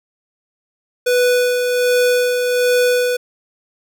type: tone with tremolo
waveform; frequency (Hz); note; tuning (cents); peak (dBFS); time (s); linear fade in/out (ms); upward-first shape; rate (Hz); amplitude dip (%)
square; 493.9; B4; 0; -12; 1.06-3.17; 10; sine; 1.3; 40
effects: none